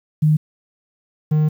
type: tone pair in turn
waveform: sine / triangle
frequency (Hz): 153.4 / 153.4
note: D#3 / D#3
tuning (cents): -24 / -24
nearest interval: unison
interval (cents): 0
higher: neither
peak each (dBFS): -11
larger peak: neither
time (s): 0.22-0.37 / 1.31-1.49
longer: second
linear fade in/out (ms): 10
effects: 8-bit